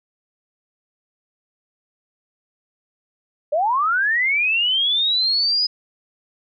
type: linear sweep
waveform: sine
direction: up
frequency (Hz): 560 to 5020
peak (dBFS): -16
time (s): 3.52-5.67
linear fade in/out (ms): 10
effects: none